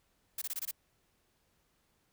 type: noise bursts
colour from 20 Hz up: blue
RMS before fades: -37 dBFS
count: 6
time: 0.38-0.712 s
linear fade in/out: 5 ms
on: 37 ms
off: 22 ms
effects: pink hiss -74 dBFS RMS until 2.12 s